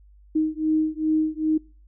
sine beating tone pair, 311.2 / 313.7 Hz, D#4 / D#4, 0 / +14 cents, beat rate 2.5 Hz, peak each -23 dBFS, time 0.35-1.58 s, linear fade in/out 10 ms, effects noise-tail reverb RT60 0.4 s tail -26 dB re dry + added 50 Hz sine -49 dBFS peak until 1.87 s

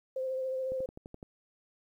sine tone with vibrato, 522 Hz, C5, 4 cents flat, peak -31 dBFS, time 0.16-0.86 s, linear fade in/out 5 ms, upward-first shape triangle, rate 14 Hz, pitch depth 25 cents each way
click train, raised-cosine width 2 ms, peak -31 dBFS, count 7, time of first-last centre 0.72-1.228 s, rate 11.8 Hz
effects 11-bit

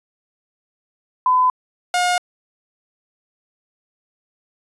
sine / sawtooth tone pair in turn, 1010 / 716.1 Hz, B5 / F5, +39 / +43 cents, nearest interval tritone, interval 596 cents, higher first, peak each -12 dBFS, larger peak neither, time 1.26-1.5 / 1.94-2.18 s, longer neither, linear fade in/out 2 ms, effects resampled to 24000 Hz

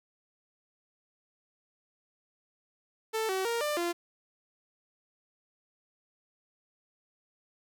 sawtooth tone with pitch steps, 442.2 / 379.3 / 466.7 / 595 / 345.2 Hz, A4 / F#4 / A#4 / D5 / F4, +9 / +43 / +2 / +22 / -20 cents, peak -25 dBFS, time 3.13-3.93 s, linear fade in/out 20 ms, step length 160 ms, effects 11-bit

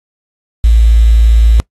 sine tone with quantisation, 56 Hz, A1, 31 cents sharp, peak -3 dBFS, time 0.64-1.6 s, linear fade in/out 0 ms, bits 5, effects noise-tail reverb RT60 0.1 s tail -23 dB re dry + AAC 32 kbps

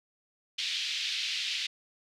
white band-pass noise, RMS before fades -33 dBFS, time 0.58-1.67 s, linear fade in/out 10 ms, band 2500 to 4200 Hz, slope 24 dB/octave, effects none

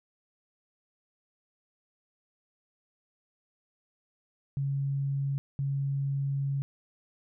sine tone bursts at uneven times, 138.59 Hz, C#3, in tune, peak -27 dBFS, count 2, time 4.57-5.38 / 5.59-6.62 s, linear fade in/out 0 ms, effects none

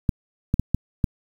clicks, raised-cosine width 5 ms, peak -6 dBFS, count 5, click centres 0.092 / 0.541 / 0.596 / 0.746 / 1.042 s, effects 7-bit

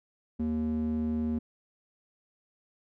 square tone with band-pass filter, 78 Hz, D#2, 5 cents sharp, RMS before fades -30 dBFS, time 0.39-1.39 s, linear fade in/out 10 ms, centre 230 Hz, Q 3, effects none

